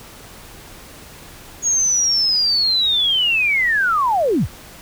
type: linear sweep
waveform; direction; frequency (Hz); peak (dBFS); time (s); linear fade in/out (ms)
sine; down; 6680 to 32.7; -14; 1.62-4.48; 50
effects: pink hiss -40 dBFS RMS until 4.81 s